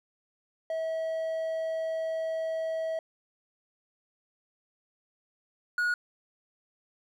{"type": "tone pair in turn", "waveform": "triangle", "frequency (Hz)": [646, 1450.2], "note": ["E5", "F#6"], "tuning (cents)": [-35, -35], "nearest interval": "octave + major second", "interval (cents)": 1400, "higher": "second", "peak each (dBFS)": [-27, -23], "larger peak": "second", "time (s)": [[0.7, 2.99], [5.78, 5.94]], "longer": "first", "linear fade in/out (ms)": 2, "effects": []}